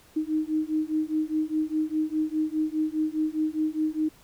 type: beating tone pair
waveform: sine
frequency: 308.6 / 313.5 Hz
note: D#4 / D#4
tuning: -14 / +13 cents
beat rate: 4.9 Hz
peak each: -27 dBFS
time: 0.16-4.09 s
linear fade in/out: 10 ms
effects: pink hiss -56 dBFS RMS until 4.23 s